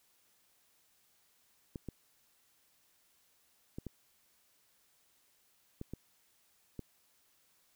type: clicks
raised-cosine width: 3 ms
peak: -28 dBFS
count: 7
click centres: 1.758 / 1.887 / 3.785 / 3.867 / 5.814 / 5.936 / 6.793 s
effects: white hiss -71 dBFS RMS until 7.75 s